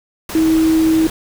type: tone in noise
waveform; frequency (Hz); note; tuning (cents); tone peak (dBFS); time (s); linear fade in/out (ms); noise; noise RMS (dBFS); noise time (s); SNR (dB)
sine; 320.5; E4; -49; -10; 0.35-1.07; 2; pink; -27; 0.29-1.1; +14
effects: none